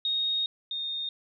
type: tone pair in turn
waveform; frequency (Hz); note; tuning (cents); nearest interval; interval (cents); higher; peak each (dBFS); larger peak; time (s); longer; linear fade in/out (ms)
sine; 3729 / 3676; A#7 / A#7; 0 / -25; unison; 25; first; -25 / -30; first; 0.05-0.46 / 0.71-1.09; first; 2
effects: none